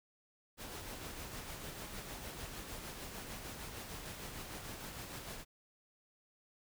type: noise with tremolo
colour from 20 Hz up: pink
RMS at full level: -45 dBFS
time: 0.57-5.45 s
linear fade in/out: 50 ms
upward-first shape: sine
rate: 6.6 Hz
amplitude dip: 35%
effects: none